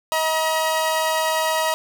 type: tone pair together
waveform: sawtooth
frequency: 634.7 / 957 Hz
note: D#5 / A#5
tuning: +34 / +45 cents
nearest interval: perfect fifth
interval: 711 cents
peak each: -18 dBFS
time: 0.12-1.74 s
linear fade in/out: 0 ms
effects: none